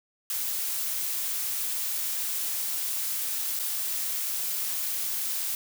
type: noise with dropouts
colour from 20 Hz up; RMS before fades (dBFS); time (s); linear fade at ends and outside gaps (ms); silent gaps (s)
blue; -30; 0.3-5.55; 1; 3.591-3.597
effects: none